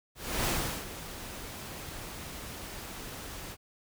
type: noise with ADSR envelope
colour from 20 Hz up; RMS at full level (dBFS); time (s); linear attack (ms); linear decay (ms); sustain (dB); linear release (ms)
pink; -29; 0.15-3.57; 310; 390; -13; 53
effects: none